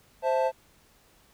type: chord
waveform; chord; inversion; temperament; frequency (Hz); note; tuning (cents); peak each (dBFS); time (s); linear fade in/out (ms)
triangle; A minor; first; equal; 523.3 / 659.3 / 880; C5 / E5 / A5; 0 / 0 / 0; -23 / -27 / -26; 0.22-0.52; 50
effects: pink hiss -61 dBFS RMS until 1.33 s